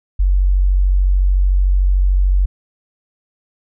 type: tone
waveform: sine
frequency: 46.78 Hz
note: F#1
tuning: 20 cents sharp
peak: -10 dBFS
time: 0.19-2.46 s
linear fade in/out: 10 ms
effects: none